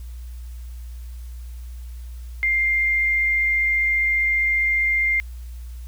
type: tone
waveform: sine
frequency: 2105 Hz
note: C7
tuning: 10 cents sharp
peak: -17 dBFS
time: 2.43-5.2 s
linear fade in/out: 0 ms
effects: added 60 Hz sine -32 dBFS peak until 5.87 s + white hiss -54 dBFS RMS until 5.87 s